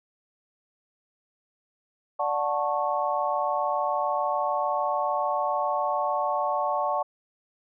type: chord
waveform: sine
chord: D major seventh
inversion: none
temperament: just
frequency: 587.3 / 734.2 / 881 / 1101.2 Hz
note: D5 / F#5 / A5 / C#6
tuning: 0 / -14 / +2 / -12 cents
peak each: -29 dBFS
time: 2.19-7.03 s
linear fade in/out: 10 ms
effects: none